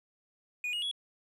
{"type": "tone with pitch steps", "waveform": "triangle", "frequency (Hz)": [2459, 2874, 3359], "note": ["D#7", "F7", "G#7"], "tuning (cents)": [-21, 49, 19], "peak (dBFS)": -30, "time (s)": [0.64, 0.913], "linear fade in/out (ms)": 2, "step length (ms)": 91, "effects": ["resampled to 32000 Hz"]}